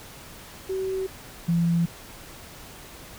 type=tone pair in turn; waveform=sine; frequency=380 / 169.57 Hz; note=F#4 / E3; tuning=+46 / +49 cents; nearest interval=octave + major second; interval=1397 cents; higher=first; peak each=-25 / -19 dBFS; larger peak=second; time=0.69-1.07 / 1.48-1.86 s; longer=neither; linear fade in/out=10 ms; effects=pink hiss -44 dBFS RMS until 3.18 s